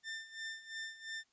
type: tone with tremolo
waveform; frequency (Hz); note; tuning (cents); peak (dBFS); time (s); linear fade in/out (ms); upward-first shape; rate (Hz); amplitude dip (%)
sawtooth; 1792; A6; +31; -36; 0.03-1.24; 50; sine; 2.9; 80
effects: white hiss -75 dBFS RMS until 1.32 s + resampled to 16000 Hz